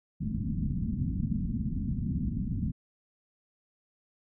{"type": "low-pass noise", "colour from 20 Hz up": "white", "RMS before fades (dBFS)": -31, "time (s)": [0.2, 2.72], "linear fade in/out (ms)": 20, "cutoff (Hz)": 240, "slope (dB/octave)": 48, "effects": []}